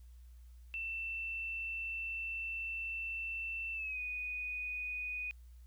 sine tone with pitch glide, 2676 to 2482 Hz, E7 to D#7, +25 to -5 cents, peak -37 dBFS, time 0.74-5.31 s, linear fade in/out 0 ms, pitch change -130 cents, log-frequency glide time 3.73-4 s, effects added 60 Hz sine -52 dBFS peak until 5.66 s + white hiss -74 dBFS RMS until 5.66 s

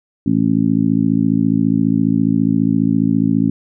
harmonic tone, 54.7 Hz, A1, 9 cents flat, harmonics 2 / 3 / 4 / 5 / 6, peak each -23 / -19 / -16 / -16 / -28 dBFS, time 0.26-3.5 s, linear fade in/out 5 ms, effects none

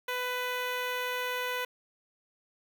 10% pulse tone with notch filter, 498.1 Hz, B4, 15 cents sharp, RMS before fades -33 dBFS, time 0.08-1.65 s, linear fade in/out 5 ms, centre 7600 Hz, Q 1.6, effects none

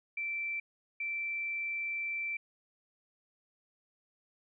sine tone bursts at uneven times, 2338 Hz, D7, 8 cents flat, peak -33 dBFS, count 2, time 0.17-0.6 / 1-2.37 s, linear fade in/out 5 ms, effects none

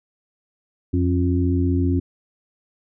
harmonic tone with a mistuned harmonic, 87.7 Hz, F2, 8 cents sharp, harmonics 1 / 2 / 3 / 4, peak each -19 / -29 / -21 / -27 dBFS, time 0.93-2 s, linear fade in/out 10 ms, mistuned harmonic 3, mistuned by +48 cents, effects none

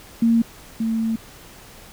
sine tone pair in turn, 230 / 224.5 Hz, A#3 / A3, -23 / +35 cents, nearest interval unison, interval 42 cents, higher first, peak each -13 / -19 dBFS, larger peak first, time 0.22-0.42 / 0.8-1.16 s, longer second, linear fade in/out 5 ms, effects pink hiss -44 dBFS RMS until 1.92 s

